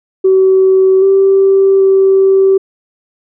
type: tone with pitch steps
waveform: sine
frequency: 379.6 / 388.7 / 385.9 Hz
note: F#4 / G4 / G4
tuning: +44 / -15 / -27 cents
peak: -4 dBFS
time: 0.24-2.58 s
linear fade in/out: 10 ms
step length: 780 ms
effects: tanh soft clip ceiling 0 dBFS